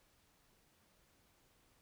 silence, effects pink hiss -72 dBFS RMS until 1.81 s

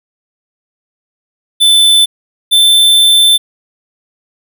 square tone pair in turn, 3520 / 3542 Hz, A7 / A7, 0 / +11 cents, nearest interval unison, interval 11 cents, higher second, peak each -5 dBFS, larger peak neither, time 1.6-2.06 / 2.51-3.38 s, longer second, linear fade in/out 20 ms, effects none

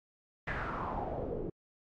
pink noise with low-pass filter sweep, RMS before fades -37 dBFS, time 0.47-1.5 s, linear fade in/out 5 ms, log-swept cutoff 1900 to 370 Hz, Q 3.8, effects AAC 64 kbps

